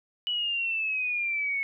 sine exponential sweep, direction down, 2960 to 2193 Hz, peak -26 dBFS, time 0.27-1.63 s, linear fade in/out 0 ms, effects none

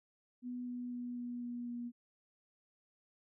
sine tone with pitch steps, 246.9 / 245.5 / 244.1 / 242.7 / 241.3 / 239.9 Hz, B3 / B3 / B3 / B3 / B3 / A#3, 0 / -10 / -20 / -30 / -40 / +50 cents, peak -39 dBFS, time 0.42-1.92 s, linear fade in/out 50 ms, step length 250 ms, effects none

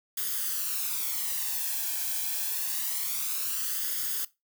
blue noise with flanger, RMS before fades -31 dBFS, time 0.17-4.25 s, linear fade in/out 5 ms, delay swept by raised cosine 0.6 to 1.24 ms, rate 0.26 Hz, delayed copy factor +0.65, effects noise-tail reverb RT60 0.2 s tail -18 dB re dry

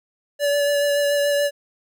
square tone with vibrato, 575 Hz, D5, 37 cents flat, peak -18 dBFS, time 0.39-1.51 s, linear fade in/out 50 ms, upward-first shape sine, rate 7 Hz, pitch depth 15 cents each way, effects none

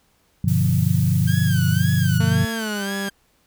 sine chord, G dominant seventh, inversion none, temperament equal, 98 / 123.47 / 146.83 / 174.61 Hz, G2 / B2 / D3 / F3, 0 / 0 / 0 / 0 cents, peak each -21 dBFS, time 0.44-2.45 s, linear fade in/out 5 ms
blue noise, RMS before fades -35 dBFS, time 0.48-2.18 s, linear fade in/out 0 ms
sawtooth tone with vibrato, 1568 Hz, G6, in tune, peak -25 dBFS, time 1.27-3.1 s, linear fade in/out 10 ms, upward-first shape sine, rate 1.9 Hz, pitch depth 120 cents each way
sawtooth tone with pitch glide, 225.5 to 197.45 Hz, A3 to G3, +43 to +13 cents, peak -21 dBFS, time 2.2-3.09 s, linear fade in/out 5 ms, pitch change -230 cents, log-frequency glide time 2.58-2.84 s
effects pink hiss -62 dBFS RMS until 3.46 s

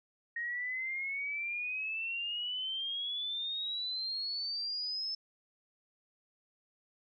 sine exponential sweep, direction up, 1864.7 to 5274 Hz, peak -34 dBFS, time 0.36-5.15 s, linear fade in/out 5 ms, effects none

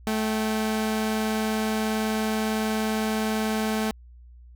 sawtooth tone pair together, 217.8 / 773 Hz, A3 / G5, -17 / -24 cents, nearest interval octave + minor seventh, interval 2193 cents, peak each -20 / -30 dBFS, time 0.07-3.91 s, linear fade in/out 0 ms, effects added 60 Hz sine -45 dBFS peak until 4.55 s

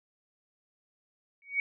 sine tone with exponential growth, 2245 Hz, C#7, 21 cents sharp, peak -22 dBFS, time 1.42-1.6 s, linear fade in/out 1 ms, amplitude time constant 39 ms, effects none

